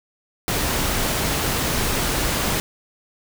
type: noise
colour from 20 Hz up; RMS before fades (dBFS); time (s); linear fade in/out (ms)
pink; -22; 0.48-2.6; 0
effects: none